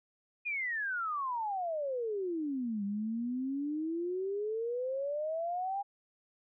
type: exponential two-way sweep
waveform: sine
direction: down then up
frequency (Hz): 2489 to 197.6 to 812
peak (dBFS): -32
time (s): 0.45-5.83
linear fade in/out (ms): 20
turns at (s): 2.84
effects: none